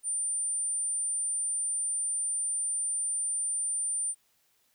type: tone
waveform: sine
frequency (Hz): 9160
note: D9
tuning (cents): -44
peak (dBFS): -28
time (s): 0.03-4.15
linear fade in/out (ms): 50
effects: white hiss -70 dBFS RMS until 4.74 s